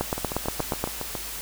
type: two click trains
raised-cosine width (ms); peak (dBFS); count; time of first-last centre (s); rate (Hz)
1; -10 / -16; 8 / 8; 0.01-0.84 / 0.18-1.152; 8.43 / 7.2
effects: added 50 Hz sine -44 dBFS peak until 1.41 s + white hiss -35 dBFS RMS until 1.41 s